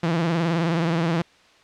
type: tone with vibrato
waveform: sawtooth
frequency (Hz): 166.8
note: E3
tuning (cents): +21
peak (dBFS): -16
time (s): 0.03-1.22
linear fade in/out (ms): 5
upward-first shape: triangle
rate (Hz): 19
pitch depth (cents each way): 100
effects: white hiss -54 dBFS RMS until 1.63 s + low-pass 4000 Hz 12 dB/octave